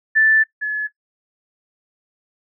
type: tone pair in turn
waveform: sine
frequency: 1760 / 1708.9 Hz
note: A6 / G#6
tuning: 0 / +49 cents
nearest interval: minor second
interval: 51 cents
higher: first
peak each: -11 / -18 dBFS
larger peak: first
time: 0.15-0.44 / 0.61-0.88 s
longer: first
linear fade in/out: 20 ms
effects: noise-tail reverb RT60 0.1 s tail -18 dB re dry